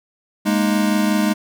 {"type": "chord", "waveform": "square", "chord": "Ab suspended second", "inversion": "none", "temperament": "equal with one note detuned", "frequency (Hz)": [207.7, 233.1, 308.6], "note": ["Ab3", "Bb3", "Eb4"], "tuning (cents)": [0, 0, -14], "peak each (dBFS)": [-18, -24, -22], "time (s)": [0.45, 1.34], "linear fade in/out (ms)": 20, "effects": []}